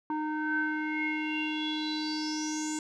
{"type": "tone with low-pass filter sweep", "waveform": "square", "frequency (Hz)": 307.3, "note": "D#4", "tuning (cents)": -21, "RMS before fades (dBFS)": -32, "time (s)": [0.1, 2.79], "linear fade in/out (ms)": 2, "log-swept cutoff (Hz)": [1100, 7500], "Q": 8.9, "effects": []}